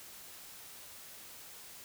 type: silence
effects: white hiss -51 dBFS RMS until 1.84 s